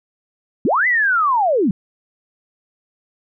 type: linear two-way sweep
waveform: sine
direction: up then down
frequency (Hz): 164.2 to 2042 to 164.2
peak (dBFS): -13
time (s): 0.65-1.71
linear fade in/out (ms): 2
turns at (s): 0.87
effects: none